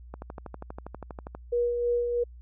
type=click train; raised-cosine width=1 ms; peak=-24 dBFS; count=16; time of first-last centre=0.14-1.35 s; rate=12.4 Hz
type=tone with tremolo; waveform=sine; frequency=480 Hz; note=B4; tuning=49 cents flat; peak=-22 dBFS; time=1.52-2.24 s; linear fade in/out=10 ms; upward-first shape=sine; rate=3.1 Hz; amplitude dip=40%
effects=added 60 Hz sine -44 dBFS peak until 2.41 s